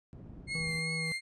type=low-pass noise; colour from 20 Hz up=white; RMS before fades=-48 dBFS; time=0.13-0.79 s; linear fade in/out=0 ms; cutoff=180 Hz; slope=12 dB/octave
type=tone with vibrato; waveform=35% pulse; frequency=2135 Hz; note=C7; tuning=34 cents sharp; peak=-31 dBFS; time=0.47-1.21 s; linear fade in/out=50 ms; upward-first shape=triangle; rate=2.7 Hz; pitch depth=39 cents each way
type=harmonic tone; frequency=161.3 Hz; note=E3; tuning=37 cents flat; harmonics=1 / 3 / 5 / 7; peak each=-36 / -45 / -57 / -54 dBFS; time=0.55-1.12 s; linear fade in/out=0 ms
effects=resampled to 22050 Hz